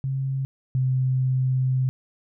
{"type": "tone pair in turn", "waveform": "sine", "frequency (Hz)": [134.4, 129.73], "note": ["C3", "C3"], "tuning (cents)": [47, -14], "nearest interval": "minor second", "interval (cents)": 61, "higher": "first", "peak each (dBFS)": [-23, -19], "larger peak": "second", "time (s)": [[0.04, 0.45], [0.75, 1.89]], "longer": "second", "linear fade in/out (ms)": 0, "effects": []}